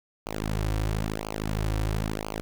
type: tone with flanger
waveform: sawtooth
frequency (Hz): 53.1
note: G#1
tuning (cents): +39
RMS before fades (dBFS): -29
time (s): 0.26-2.41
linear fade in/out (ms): 0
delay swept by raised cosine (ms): 0.53 to 4.83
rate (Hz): 0.99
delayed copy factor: -0.95
effects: 9-bit